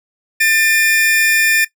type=tone pair together; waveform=45% pulse; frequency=1787 / 2414 Hz; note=A6 / D7; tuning=+26 / +47 cents; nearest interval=perfect fourth; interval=521 cents; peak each=-13 dBFS; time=0.4-1.65 s; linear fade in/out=10 ms; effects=noise-tail reverb RT60 0.1 s tail -17 dB re dry